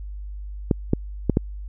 clicks, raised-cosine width 3 ms, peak -4 dBFS, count 4, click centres 0.712 / 0.934 / 1.297 / 1.371 s, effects added 50 Hz sine -31 dBFS peak until 1.68 s

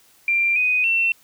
sine tone with pitch steps, 2373 / 2495 / 2701 Hz, D7 / D#7 / E7, +17 / +4 / +42 cents, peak -16 dBFS, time 0.28-1.12 s, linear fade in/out 2 ms, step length 280 ms, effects white hiss -55 dBFS RMS until 1.23 s

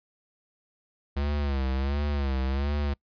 square tone with vibrato, 69.3 Hz, C#2, in tune, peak -26 dBFS, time 1.16-2.94 s, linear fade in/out 10 ms, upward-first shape sine, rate 1.4 Hz, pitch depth 98 cents each way, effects noise-tail reverb RT60 0.1 s tail -25 dB re dry + resampled to 11025 Hz

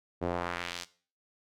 sawtooth tone with band-pass filter sweep, 87.31 Hz, F2, in tune, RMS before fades -35 dBFS, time 0.21-0.85 s, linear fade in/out 20 ms, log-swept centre 430 to 5600 Hz, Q 1.1, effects noise-tail reverb RT60 0.4 s tail -17 dB re dry

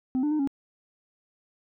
sine tone with pitch steps, 258 / 297.1 / 305.5 / 276.3 Hz, C4 / D4 / D#4 / C#4, -24 / +20 / -32 / -6 cents, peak -20 dBFS, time 0.15-0.474 s, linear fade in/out 0 ms, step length 81 ms, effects tanh soft clip ceiling -22 dBFS

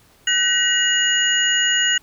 sine tone cluster, 1513 / 1901 / 2882 / 6800 Hz, F#6 / A#6 / F#7 / G#8, +38 / +33 / -46 / +40 cents, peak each -23 / -21 / -18 / -23 dBFS, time 0.27-1.98 s, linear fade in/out 5 ms, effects pink hiss -54 dBFS RMS until 2.02 s

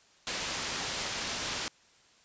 white low-pass noise, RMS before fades -35 dBFS, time 0.27-1.68 s, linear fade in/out 0 ms, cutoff 6400 Hz, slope 12 dB/octave, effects white hiss -62 dBFS RMS until 2.24 s + resampled to 16000 Hz

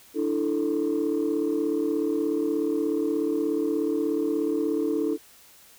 sine chord, D suspended second, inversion none, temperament just, 293.7 / 330.4 / 440.5 Hz, D4 / E4 / A4, 0 / +4 / +2 cents, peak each -26 dBFS, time 0.14-5.18 s, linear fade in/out 50 ms, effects tanh soft clip ceiling -17 dBFS + white hiss -53 dBFS RMS until 5.78 s

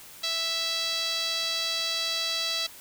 sawtooth tone with band-pass filter, 659.3 Hz, E5, in tune, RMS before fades -29 dBFS, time 0.23-2.67 s, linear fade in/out 10 ms, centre 4200 Hz, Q 3.6, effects white hiss -47 dBFS RMS until 2.8 s

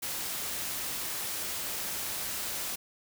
white noise, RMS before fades -35 dBFS, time 0.02-2.76 s, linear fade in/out 10 ms, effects none

